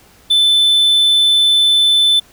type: tone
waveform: triangle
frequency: 3520 Hz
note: A7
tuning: in tune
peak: -7 dBFS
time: 0.3-2.2 s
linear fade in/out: 10 ms
effects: pink hiss -47 dBFS RMS until 2.32 s